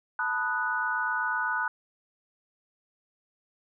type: chord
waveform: sine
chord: B dominant seventh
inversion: third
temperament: equal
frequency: 880 / 987.8 / 1244.5 / 1480 Hz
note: A5 / B5 / D#6 / F#6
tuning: 0 / 0 / 0 / 0 cents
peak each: -34 / -34 / -34 / -28 dBFS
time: 0.19-1.68 s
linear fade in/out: 2 ms
effects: none